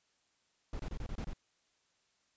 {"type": "noise bursts", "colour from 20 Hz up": "brown", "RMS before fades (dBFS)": -39, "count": 7, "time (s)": [0.73, 1.334], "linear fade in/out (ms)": 2, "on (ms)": 64, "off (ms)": 26, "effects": ["white hiss -75 dBFS RMS until 2.36 s", "resampled to 16000 Hz"]}